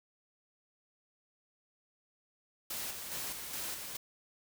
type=noise with tremolo; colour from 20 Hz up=white; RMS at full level=-39 dBFS; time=2.7-3.97 s; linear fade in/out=5 ms; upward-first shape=square; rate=2.4 Hz; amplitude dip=40%; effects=none

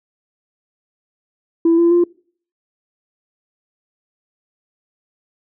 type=tone with pitch steps; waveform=sine; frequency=332.8 / 340.2 / 347.7 Hz; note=E4 / F4 / F4; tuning=+17 / -45 / -8 cents; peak=-8 dBFS; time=1.65-2.04 s; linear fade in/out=5 ms; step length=130 ms; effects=noise-tail reverb RT60 0.5 s tail -25 dB re dry + tanh soft clip ceiling -7 dBFS

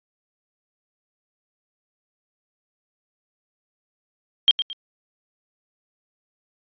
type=tone with echo; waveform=sine; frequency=3197 Hz; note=G7; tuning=33 cents sharp; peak=-10 dBFS; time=4.48-4.51 s; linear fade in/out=0 ms; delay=110 ms; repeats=2; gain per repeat=-10 dB; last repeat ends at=4.73 s; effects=resampled to 11025 Hz

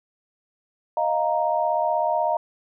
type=chord; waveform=sine; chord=Eb suspended second; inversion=none; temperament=equal; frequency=622.3 / 698.5 / 932.3 Hz; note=Eb5 / F5 / Bb5; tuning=0 / 0 / 0 cents; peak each=-24 dBFS; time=0.97-2.37 s; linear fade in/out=2 ms; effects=none

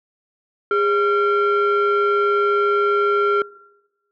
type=tone pair together; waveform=sine; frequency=407.6 / 1373.1 Hz; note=G#4 / F6; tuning=-32 / -30 cents; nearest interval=octave + major sixth; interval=2102 cents; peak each=-16 dBFS; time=0.71-3.42 s; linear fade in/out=2 ms; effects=noise-tail reverb RT60 1.0 s tail -24 dB re dry + tanh soft clip ceiling -12 dBFS

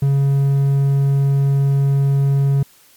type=tone; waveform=triangle; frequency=138.7 Hz; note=C#3; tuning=1 cent sharp; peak=-10 dBFS; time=0.02-2.63 s; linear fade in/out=5 ms; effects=white hiss -50 dBFS RMS until 2.96 s + MP3 96 kbps

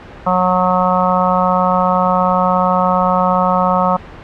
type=harmonic tone; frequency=182.8 Hz; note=F#3; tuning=21 cents flat; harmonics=1 / 3 / 4 / 5 / 6 / 7; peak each=-18 / -18 / -18 / -18 / -18 / -18 dBFS; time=0.26-3.97 s; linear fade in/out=10 ms; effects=pink hiss -34 dBFS RMS until 4.23 s + low-pass 2000 Hz 12 dB/octave

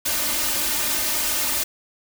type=noise with comb filter; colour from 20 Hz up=white; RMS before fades=-23 dBFS; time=0.05-1.64 s; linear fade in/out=10 ms; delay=3.3 ms; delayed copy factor=+0.9; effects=none

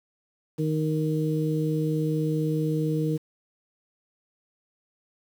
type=harmonic tone; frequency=155.56 Hz; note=D#3; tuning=in tune; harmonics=1 / 2 / 3; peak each=-25 / -28 / -30 dBFS; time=0.58-3.18 s; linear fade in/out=20 ms; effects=8-bit

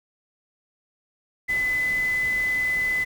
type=tone in noise; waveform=sine; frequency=2012 Hz; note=B6; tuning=32 cents sharp; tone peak=-21 dBFS; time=1.48-3.05 s; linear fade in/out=20 ms; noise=pink; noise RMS=-39 dBFS; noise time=1.48-3.05 s; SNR=+15 dB; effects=none

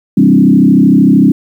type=tone with frequency modulation; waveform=sine; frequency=233.1 Hz; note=A#3; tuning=in tune; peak=-3 dBFS; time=0.17-1.32 s; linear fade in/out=5 ms; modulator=33.2 Hz; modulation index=2; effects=7-bit

